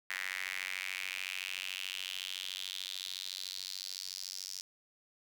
sawtooth tone with high-pass filter sweep, 93.7 Hz, F#2, 22 cents sharp, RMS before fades -41 dBFS, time 0.1-4.61 s, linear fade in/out 0 ms, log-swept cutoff 1900 to 5300 Hz, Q 4.1, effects none

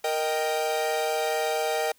45% pulse chord, Eb major, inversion second, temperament equal, 466.2 / 622.3 / 784 Hz, Bb4 / Eb5 / G5, 0 / 0 / 0 cents, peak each -29 dBFS, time 0.04-1.92 s, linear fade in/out 5 ms, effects white hiss -62 dBFS RMS until 1.98 s

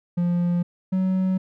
triangle tone pair in turn, 174.61 / 187.36 Hz, F3 / F#3, 0 / +22 cents, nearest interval minor second, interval 122 cents, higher second, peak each -17 dBFS, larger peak neither, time 0.17-0.63 / 0.92-1.38 s, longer neither, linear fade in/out 10 ms, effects none

